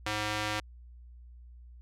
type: tone with band-pass filter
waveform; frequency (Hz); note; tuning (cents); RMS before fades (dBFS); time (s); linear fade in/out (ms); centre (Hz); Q
square; 106; G#2; +36; -33; 0.06-0.6; 5; 2500; 0.58
effects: added 60 Hz sine -48 dBFS peak until 1.81 s

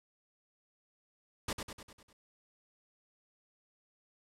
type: noise with echo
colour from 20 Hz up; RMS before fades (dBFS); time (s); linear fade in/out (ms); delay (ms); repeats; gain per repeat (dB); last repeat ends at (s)
pink; -35; 1.48-1.53; 5; 100; 6; -5; 2.13
effects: low-pass 10000 Hz 12 dB/octave

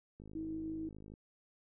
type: click train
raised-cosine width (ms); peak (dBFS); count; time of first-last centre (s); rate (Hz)
3; -39; 50; 0.2-1.139; 52.2
type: tone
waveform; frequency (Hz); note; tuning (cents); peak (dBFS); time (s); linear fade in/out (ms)
sine; 319.7; D#4; +47; -38; 0.35-0.89; 5
effects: none

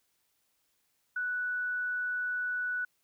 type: tone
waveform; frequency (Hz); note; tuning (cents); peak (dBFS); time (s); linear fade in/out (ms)
sine; 1480; F#6; 0; -30; 1.16-2.85; 5
effects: white hiss -75 dBFS RMS until 3.03 s

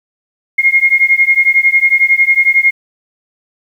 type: beating tone pair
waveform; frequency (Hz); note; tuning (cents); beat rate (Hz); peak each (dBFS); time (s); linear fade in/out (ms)
sine; 2137 / 2148; C7 / C7; +36 / +45; 11; -10; 0.58-2.71; 10
effects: 7-bit

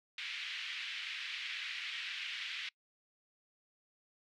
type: band-pass noise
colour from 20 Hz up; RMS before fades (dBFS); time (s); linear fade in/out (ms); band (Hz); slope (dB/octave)
white; -42; 0.18-2.69; 2; 1900 to 3300; 24
effects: noise-tail reverb RT60 0.1 s tail -25 dB re dry

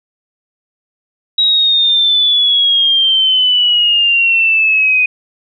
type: exponential sweep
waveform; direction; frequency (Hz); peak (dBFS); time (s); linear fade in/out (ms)
sine; down; 3844 to 2489; -8; 1.38-5.06; 5
effects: none

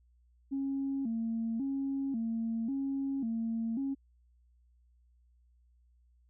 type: tone with vibrato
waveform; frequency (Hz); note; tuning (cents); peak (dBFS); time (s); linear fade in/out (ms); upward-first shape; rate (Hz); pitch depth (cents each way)
sine; 249.2; B3; +16; -30; 0.51-3.95; 20; square; 0.92; 160
effects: tanh soft clip ceiling -26 dBFS + added 60 Hz sine -63 dBFS peak until 6.29 s

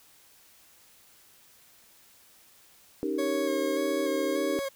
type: chord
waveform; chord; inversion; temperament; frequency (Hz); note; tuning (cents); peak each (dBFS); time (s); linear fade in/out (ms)
sine; Eb dominant seventh; third; equal; 277.2 / 311.1 / 392 / 466.2; Db4 / Eb4 / G4 / Bb4; 0 / 0 / 0 / 0; -34 / -31 / -32 / -35; 3.03-4.59; 0
type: tone with vibrato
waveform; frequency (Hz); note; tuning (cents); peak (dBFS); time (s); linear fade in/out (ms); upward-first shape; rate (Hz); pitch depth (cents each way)
40% pulse; 548; C#5; -20; -29; 3.18-4.69; 10; square; 1.7; 18
effects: white hiss -58 dBFS RMS until 4.75 s

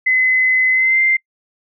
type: tone with pitch glide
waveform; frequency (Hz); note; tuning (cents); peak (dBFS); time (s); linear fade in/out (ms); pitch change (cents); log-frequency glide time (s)
sine; 2033 to 2089; B6 to C7; +50 to -3; -11; 0.06-1.17; 10; +47; 0.71-1
effects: noise-tail reverb RT60 0.1 s tail -26 dB re dry

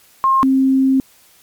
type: tone pair in turn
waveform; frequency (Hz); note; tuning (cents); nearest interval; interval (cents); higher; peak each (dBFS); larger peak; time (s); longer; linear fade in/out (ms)
sine; 1067 / 265.8; C6 / C4; +34 / +27; 2 octaves; 2407; first; -10; neither; 0.24-0.43 / 0.43-1; second; 0
effects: white hiss -50 dBFS RMS until 1.42 s + MP3 96 kbps

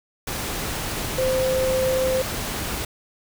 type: tone in noise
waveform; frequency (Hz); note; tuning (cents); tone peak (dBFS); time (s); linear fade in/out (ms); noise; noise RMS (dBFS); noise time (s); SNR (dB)
sine; 520; C5; -11; -19; 1.18-2.22; 5; pink; -28; 0.27-2.85; +6
effects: none

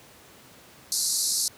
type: band-pass noise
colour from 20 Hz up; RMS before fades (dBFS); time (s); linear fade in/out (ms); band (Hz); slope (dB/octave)
pink; -26; 0.92-1.48; 0; 4100 to 12000; 96
effects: pink hiss -51 dBFS RMS until 1.57 s + high-pass 100 Hz 12 dB/octave

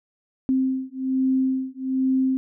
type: beating tone pair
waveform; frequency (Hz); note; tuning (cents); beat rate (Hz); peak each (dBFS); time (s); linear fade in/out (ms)
sine; 261.6 / 262.8; C4 / C4; 0 / +8; 1.2; -23; 0.49-2.37; 0
effects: none

